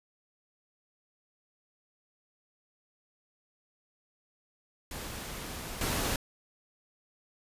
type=noise with level steps; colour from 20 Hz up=pink; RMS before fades=-40 / -31 dBFS; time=4.91-6.16 s; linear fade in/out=2 ms; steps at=5.81 s; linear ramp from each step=2 ms; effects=resampled to 32000 Hz